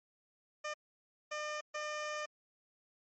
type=tone bursts at uneven times; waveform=15% pulse; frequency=603 Hz; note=D5; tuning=46 cents sharp; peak=-31 dBFS; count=3; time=0.64-0.74 / 1.31-1.61 / 1.74-2.26 s; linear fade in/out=10 ms; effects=MP3 32 kbps